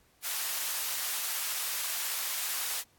white high-pass noise, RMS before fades -33 dBFS, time 0.22-2.84 s, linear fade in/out 50 ms, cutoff 850 Hz, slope 12 dB/octave, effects pink hiss -66 dBFS RMS until 2.98 s + AAC 64 kbps

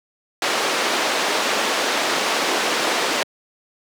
pink band-pass noise, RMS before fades -21 dBFS, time 0.42-3.23 s, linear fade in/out 2 ms, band 380 to 5700 Hz, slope 12 dB/octave, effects high-pass 200 Hz 12 dB/octave

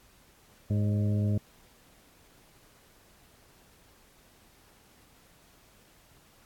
harmonic tone with a mistuned harmonic, 103.83 Hz, G#2, in tune, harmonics 1 / 2 / 3 / 4 / 5 / 6, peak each -25 / -31 / -41 / -43 / -45 / -44 dBFS, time 0.7-1.38 s, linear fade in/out 5 ms, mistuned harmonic 5, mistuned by +57 cents, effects pink hiss -60 dBFS RMS until 6.45 s + AAC 64 kbps

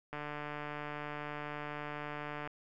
click train, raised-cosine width 0.5 ms, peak -26 dBFS, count 348, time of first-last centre 0.13-2.475 s, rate 148 Hz, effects none

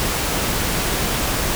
pink noise, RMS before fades -21 dBFS, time 0-1.55 s, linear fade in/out 0 ms, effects none

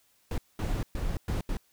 brown noise bursts at uneven times, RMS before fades -30 dBFS, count 5, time 0.31-0.38 / 0.59-0.83 / 0.95-1.17 / 1.28-1.41 / 1.49-1.57 s, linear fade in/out 2 ms, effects white hiss -67 dBFS RMS until 1.72 s

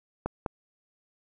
clicks, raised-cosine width 1 ms, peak -15 dBFS, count 2, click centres 0.26 / 0.462 s, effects none

